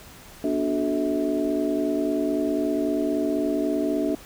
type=tone cluster; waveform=sine; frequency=243.1 / 293.3 / 368.4 / 432.2 / 646 Hz; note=B3 / D4 / F#4 / A4 / E5; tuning=-27 / -2 / -7 / -31 / -35 cents; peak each=-31 / -24 / -29 / -31 / -29 dBFS; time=0.44-4.15 s; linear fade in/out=2 ms; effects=pink hiss -46 dBFS RMS until 4.25 s